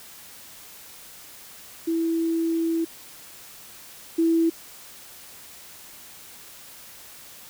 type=tone pair in turn; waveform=sine; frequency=329.6 / 329.6 Hz; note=E4 / E4; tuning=0 / 0 cents; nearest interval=unison; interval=0 cents; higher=neither; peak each=-21 / -17 dBFS; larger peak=second; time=1.87-2.85 / 4.18-4.5 s; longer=first; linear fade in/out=10 ms; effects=white hiss -45 dBFS RMS until 7.49 s